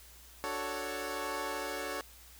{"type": "chord", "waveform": "15% pulse", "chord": "D major seventh", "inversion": "none", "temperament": "equal", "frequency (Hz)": [293.7, 370, 440, 554.4], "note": ["D4", "F#4", "A4", "C#5"], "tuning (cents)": [0, 0, 0, 0], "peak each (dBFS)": [-37, -36, -34, -33], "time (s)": [0.44, 2.01], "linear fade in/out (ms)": 0, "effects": ["added 60 Hz sine -57 dBFS peak until 2.39 s", "white hiss -56 dBFS RMS until 2.39 s"]}